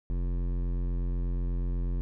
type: tone with hard clipping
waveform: triangle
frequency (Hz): 44.11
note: F1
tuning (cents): +18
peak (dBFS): -29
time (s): 0.1-2.01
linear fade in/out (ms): 0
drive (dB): 18
effects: none